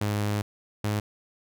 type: tone pair in turn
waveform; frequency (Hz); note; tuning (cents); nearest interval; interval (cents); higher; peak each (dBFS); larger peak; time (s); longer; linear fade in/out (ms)
sawtooth; 103.83 / 104.73; G#2 / G#2; 0 / +15; unison; 15; second; -21; neither; 0.01-0.42 / 0.84-1; first; 5
effects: none